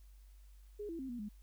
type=tone with pitch steps; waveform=sine; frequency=415.6 / 332.8 / 264.6 / 240.9 / 209 Hz; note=G#4 / E4 / C4 / B3 / G#3; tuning=+1 / +17 / +20 / -43 / +11 cents; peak=-40 dBFS; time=0.79-1.29 s; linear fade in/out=10 ms; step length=100 ms; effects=added 49 Hz sine -55 dBFS peak until 1.42 s + white hiss -73 dBFS RMS until 1.42 s